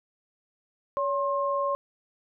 sine tone pair together, 564.7 / 1066 Hz, C#5 / C6, +32 / +32 cents, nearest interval major seventh, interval 1100 cents, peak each -27 dBFS, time 0.97-1.75 s, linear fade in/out 0 ms, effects none

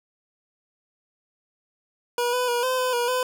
25% pulse tone with pitch steps, 482.5 / 498.6 / 480.6 / 513 / 507 / 480.3 / 506 Hz, B4 / B4 / B4 / C5 / B4 / B4 / B4, -40 / +16 / -47 / -34 / +45 / -48 / +42 cents, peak -18 dBFS, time 2.18-3.23 s, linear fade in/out 2 ms, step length 150 ms, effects none

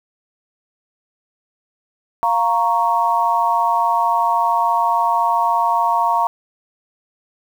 sine chord, Bb minor, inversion second, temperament equal, 698.5 / 932.3 / 1108.7 Hz, F5 / Bb5 / Db6, 0 / 0 / 0 cents, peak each -20 / -16 / -20 dBFS, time 2.23-6.27 s, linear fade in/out 0 ms, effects 7-bit

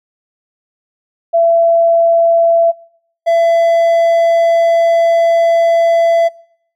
sine / triangle tone pair in turn, 671 / 671 Hz, E5 / E5, +31 / +31 cents, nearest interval unison, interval 0 cents, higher neither, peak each -7 / -6 dBFS, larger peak second, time 1.33-2.72 / 3.26-6.29 s, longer second, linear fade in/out 20 ms, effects noise-tail reverb RT60 0.7 s tail -25 dB re dry

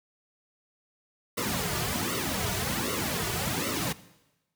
pink noise with flanger, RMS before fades -30 dBFS, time 1.37-3.93 s, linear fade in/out 10 ms, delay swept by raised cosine 1.2 to 3.8 ms, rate 1.3 Hz, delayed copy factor -0.9, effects noise-tail reverb RT60 1.0 s tail -18 dB re dry + high-pass 60 Hz 12 dB/octave

